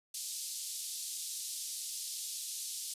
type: band-pass noise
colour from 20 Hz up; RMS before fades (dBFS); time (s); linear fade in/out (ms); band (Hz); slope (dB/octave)
white; -41; 0.14-2.94; 5; 3800 to 11000; 24
effects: resampled to 32000 Hz